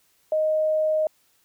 sine tone, 622.3 Hz, D#5, in tune, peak -19 dBFS, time 0.32-1.07 s, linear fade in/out 2 ms, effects white hiss -64 dBFS RMS until 1.44 s

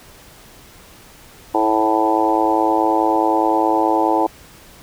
harmonic tone with a mistuned harmonic, 109.5 Hz, A2, 8 cents flat, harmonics 3 / 4 / 5 / 6 / 7 / 8 / 9, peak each -19 / -24 / -23 / -25 / -20 / -19 / -25 dBFS, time 1.54-4.27 s, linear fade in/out 10 ms, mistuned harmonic 5, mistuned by -15 cents, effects pink hiss -44 dBFS RMS until 4.82 s

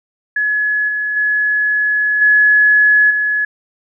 sine tone with level steps, 1697 Hz, G#6, 37 cents sharp, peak -13 / -16 / -12 / -7 / -13 dBFS, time 0.36-3.45 s, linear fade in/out 5 ms, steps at 0.88 / 1.16 / 2.21 / 3.1 s, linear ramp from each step 10 ms, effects none

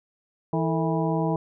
harmonic tone with a mistuned harmonic, 162.9 Hz, E3, 20 cents flat, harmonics 1 / 2 / 3 / 4 / 5 / 6, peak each -25 / -28 / -30 / -31 / -32 / -33 dBFS, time 0.53-1.36 s, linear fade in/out 2 ms, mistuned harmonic 3, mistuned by -140 cents, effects none

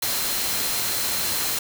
sine tone in noise, 4127 Hz, C8, 25 cents flat, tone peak -33 dBFS, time 0.02-1.59 s, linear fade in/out 5 ms, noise white, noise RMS -25 dBFS, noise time 0.02-1.59 s, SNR -11 dB, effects none

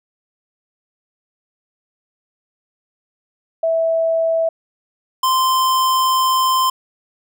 sine / square tone pair in turn, 655 / 1039.7 Hz, E5 / C6, -11 / -11 cents, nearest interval minor sixth, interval 800 cents, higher second, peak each -14 / -14 dBFS, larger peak neither, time 3.63-4.49 / 5.23-6.7 s, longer second, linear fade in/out 5 ms, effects none

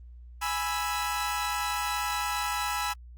sawtooth chord, E major, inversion first, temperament equal, 830.6 / 987.8 / 1318.5 Hz, G#5 / B5 / E6, 0 / 0 / 0 cents, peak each -29 dBFS, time 0.41-2.94 s, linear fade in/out 20 ms, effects added 60 Hz sine -44 dBFS peak until 3.17 s + Opus 24 kbps

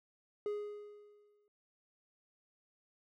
triangle tone with exponential decay, 415.3 Hz, G#4, in tune, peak -31 dBFS, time 0.46-1.48 s, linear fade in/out 1 ms, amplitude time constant 220 ms, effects none

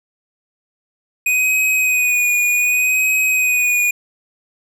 square tone with vibrato, 2489 Hz, D#7, in tune, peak -14 dBFS, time 1.26-3.91 s, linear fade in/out 5 ms, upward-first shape sine, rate 0.66 Hz, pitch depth 30 cents each way, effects none

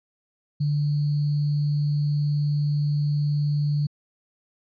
sine tone with sample-and-hold, 146.83 Hz, D3, in tune, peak -20 dBFS, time 0.6-3.87 s, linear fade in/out 10 ms, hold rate 4410 Hz, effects resampled to 11025 Hz

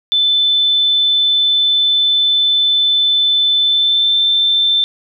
sine tone with pitch glide, 3520 to 3553 Hz, A7 to A7, 0 to +16 cents, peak -10 dBFS, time 0.12-4.84 s, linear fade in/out 0 ms, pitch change +16 cents, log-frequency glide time 3.61-4.18 s, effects none

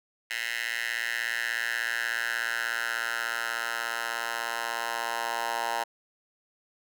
10% pulse tone with high-pass filter sweep, 116.54 Hz, A#2, in tune, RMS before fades -31 dBFS, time 0.3-5.84 s, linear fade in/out 10 ms, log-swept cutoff 2100 to 930 Hz, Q 3.9, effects none

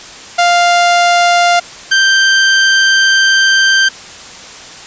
sawtooth tone pair in turn, 698.5 / 1568.1 Hz, F5 / G6, 0 / 0 cents, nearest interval octave + major second, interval 1400 cents, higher second, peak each -3 dBFS, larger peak neither, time 0.38-1.6 / 1.91-3.89 s, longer second, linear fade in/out 10 ms, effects white hiss -31 dBFS RMS until 4.86 s + resampled to 16000 Hz

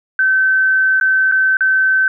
sine tone with dropouts, 1537 Hz, G6, 35 cents flat, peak -10 dBFS, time 0.19-2.08 s, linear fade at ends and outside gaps 2 ms, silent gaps 1-1.011 / 1.315-1.321 / 1.57-1.607 s, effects none

